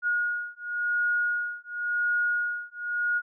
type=beating tone pair; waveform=sine; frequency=1440 / 1440.93 Hz; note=F#6 / F#6; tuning=-47 / -46 cents; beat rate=0.93 Hz; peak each=-28 dBFS; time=0.02-3.22 s; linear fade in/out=50 ms; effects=none